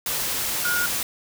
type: tone in noise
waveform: sine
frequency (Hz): 1433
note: F6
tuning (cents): +44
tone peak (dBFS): -22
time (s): 0.65-0.86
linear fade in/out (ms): 2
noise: white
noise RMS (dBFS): -26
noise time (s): 0.06-1.03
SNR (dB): +1
effects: none